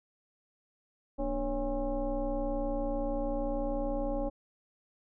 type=tone with frequency modulation; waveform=sine; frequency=292.2 Hz; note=D4; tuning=9 cents flat; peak=-29 dBFS; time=1.18-4.3 s; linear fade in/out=20 ms; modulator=262 Hz; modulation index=1.6; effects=none